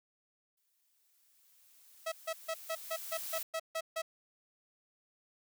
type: noise with exponential growth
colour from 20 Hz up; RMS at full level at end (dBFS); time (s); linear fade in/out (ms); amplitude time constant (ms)
blue; -39; 0.57-3.43; 5; 620
type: tone bursts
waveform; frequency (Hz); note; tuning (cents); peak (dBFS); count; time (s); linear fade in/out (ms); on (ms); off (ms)
sawtooth; 649; E5; -27; -30; 10; 2.06-4.02; 10; 61; 150
effects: none